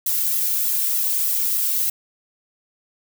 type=noise with flanger; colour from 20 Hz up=violet; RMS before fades=-21 dBFS; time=0.06-1.9 s; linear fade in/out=5 ms; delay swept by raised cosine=1.5 to 2.24 ms; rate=3.3 Hz; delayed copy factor=+0.65; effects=none